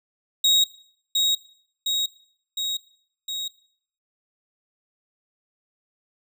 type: tone with echo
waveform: 35% pulse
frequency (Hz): 3784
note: A#7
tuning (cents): +25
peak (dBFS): -14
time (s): 0.44-0.64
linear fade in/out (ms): 5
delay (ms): 710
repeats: 4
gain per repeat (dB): -3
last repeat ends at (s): 3.48
effects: noise-tail reverb RT60 0.6 s tail -17 dB re dry